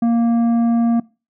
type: tone with tanh clipping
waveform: sine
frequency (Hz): 233.1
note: A#3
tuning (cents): 0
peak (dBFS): -14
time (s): 0.02-1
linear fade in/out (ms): 5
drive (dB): 8
effects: noise-tail reverb RT60 0.3 s tail -22 dB re dry